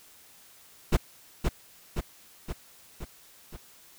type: noise with echo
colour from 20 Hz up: brown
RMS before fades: -20 dBFS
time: 0.92-0.97 s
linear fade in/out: 10 ms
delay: 520 ms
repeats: 5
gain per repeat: -4 dB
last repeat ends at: 3.57 s
effects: white hiss -55 dBFS RMS until 3.98 s